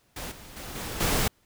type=noise with level steps; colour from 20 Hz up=pink; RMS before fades=-36 / -46 / -39 / -35 / -25 dBFS; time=0.16-1.28 s; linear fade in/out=5 ms; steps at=0.31 / 0.56 / 0.75 / 1 s; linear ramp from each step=10 ms; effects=pink hiss -66 dBFS RMS until 1.45 s